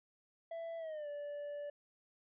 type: tone with pitch glide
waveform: triangle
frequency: 664 to 581.4 Hz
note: E5 to D5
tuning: +12 to -18 cents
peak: -39 dBFS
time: 0.51-1.7 s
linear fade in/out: 5 ms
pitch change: -230 cents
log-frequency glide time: 0.78-1.08 s
effects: resampled to 8000 Hz